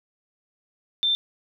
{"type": "tone", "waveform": "sine", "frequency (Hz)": 3569, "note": "A7", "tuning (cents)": 24, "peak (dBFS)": -19, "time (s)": [1.03, 1.15], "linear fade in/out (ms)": 0, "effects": []}